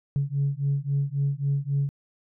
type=beating tone pair; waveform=sine; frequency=138.59 / 142.29 Hz; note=C#3 / C#3; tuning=0 / +46 cents; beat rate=3.7 Hz; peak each=-25 dBFS; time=0.16-1.89 s; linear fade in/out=0 ms; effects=tanh soft clip ceiling -17 dBFS